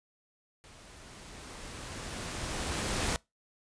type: noise with level ramp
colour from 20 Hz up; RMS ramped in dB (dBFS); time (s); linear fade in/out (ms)
pink; -54 to -30; 0.64-3.16; 0
effects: noise-tail reverb RT60 0.2 s tail -23 dB re dry + resampled to 22050 Hz